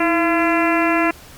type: harmonic tone with a mistuned harmonic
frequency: 340.2 Hz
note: F4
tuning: 45 cents flat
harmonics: 1 / 2 / 3 / 4 / 5 / 6 / 7 / 8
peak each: -18 / -21 / -23 / -24 / -25 / -26 / -26 / -27 dBFS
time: 0-1.11 s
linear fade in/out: 5 ms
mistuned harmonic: 1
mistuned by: -76 cents
effects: pink hiss -42 dBFS RMS until 1.37 s + Opus 48 kbps